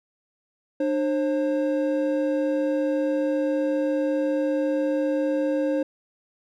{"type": "tone pair together", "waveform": "triangle", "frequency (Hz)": [300.3, 535], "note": ["D4", "C5"], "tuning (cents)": [39, 38], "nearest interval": "minor seventh", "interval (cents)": 999, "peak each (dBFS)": -22, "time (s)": [0.8, 5.83], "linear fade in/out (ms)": 5, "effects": []}